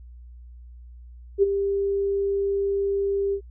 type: tone with ADSR envelope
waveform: sine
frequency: 396.9 Hz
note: G4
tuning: 22 cents sharp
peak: -12 dBFS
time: 1.38-3.41 s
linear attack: 46 ms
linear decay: 21 ms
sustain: -9 dB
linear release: 78 ms
effects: added 60 Hz sine -41 dBFS peak until 3.5 s